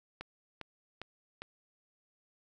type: click train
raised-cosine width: 0.3 ms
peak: -25 dBFS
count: 4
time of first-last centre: 0.21-1.42 s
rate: 2.48 Hz
effects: none